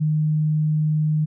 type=tone; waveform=sine; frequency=153.7 Hz; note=D#3; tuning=21 cents flat; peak=-17 dBFS; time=0-1.26 s; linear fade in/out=20 ms; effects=none